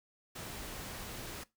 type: noise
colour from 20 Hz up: pink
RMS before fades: -44 dBFS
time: 0.35-1.44 s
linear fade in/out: 10 ms
effects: noise-tail reverb RT60 0.2 s tail -19 dB re dry